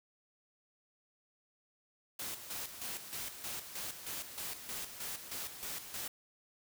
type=noise with tremolo; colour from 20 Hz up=white; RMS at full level=-41 dBFS; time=2.19-6.08 s; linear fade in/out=5 ms; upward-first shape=square; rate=3.2 Hz; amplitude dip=60%; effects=none